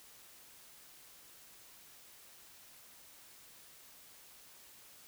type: silence
effects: white hiss -58 dBFS RMS until 5.07 s